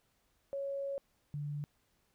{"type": "tone pair in turn", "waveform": "sine", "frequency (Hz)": [554.4, 146.16], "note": ["C#5", "D3"], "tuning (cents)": [0, -8], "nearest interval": "octave + major seventh", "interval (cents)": 2308, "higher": "first", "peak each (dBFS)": [-35, -36], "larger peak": "first", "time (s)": [[0.53, 0.98], [1.34, 1.64]], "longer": "first", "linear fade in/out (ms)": 0, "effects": ["pink hiss -75 dBFS RMS until 2.14 s"]}